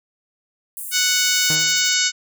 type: high-pass noise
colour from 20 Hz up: pink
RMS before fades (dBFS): -31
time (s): 0.77-1.55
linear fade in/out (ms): 0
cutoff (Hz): 8200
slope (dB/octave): 48
type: harmonic tone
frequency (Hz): 740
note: F#5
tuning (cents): 0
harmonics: 2 / 3 / 4 / 5 / 6 / 7 / 8 / 9 / 10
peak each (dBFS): -25 / -25 / -25 / -25 / -25 / -25 / -25 / -25 / -25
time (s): 0.91-2.12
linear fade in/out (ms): 50
type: noise with tremolo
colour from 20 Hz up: violet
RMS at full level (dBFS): -31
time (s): 1.18-1.94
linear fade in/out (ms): 5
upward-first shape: triangle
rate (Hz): 12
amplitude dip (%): 100
type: tone with exponential decay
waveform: sawtooth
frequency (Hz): 155.56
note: D#3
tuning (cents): 0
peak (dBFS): -19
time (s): 1.5-1.93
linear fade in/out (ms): 0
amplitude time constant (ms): 92
effects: none